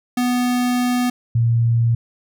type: tone pair in turn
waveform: square / sine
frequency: 246.9 / 116.52 Hz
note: B3 / A#2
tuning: 0 / 0 cents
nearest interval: octave + minor second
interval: 1300 cents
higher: first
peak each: -17 / -13 dBFS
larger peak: second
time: 0.17-1.1 / 1.35-1.95 s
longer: first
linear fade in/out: 5 ms
effects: none